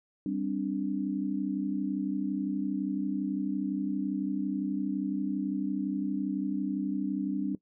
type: chord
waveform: sine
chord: G suspended fourth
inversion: none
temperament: equal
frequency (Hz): 196 / 261.6 / 293.7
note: G3 / C4 / D4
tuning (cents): 0 / 0 / 0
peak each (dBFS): -33 / -34 / -31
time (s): 0.26-7.55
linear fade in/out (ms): 2
effects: noise-tail reverb RT60 0.1 s tail -19 dB re dry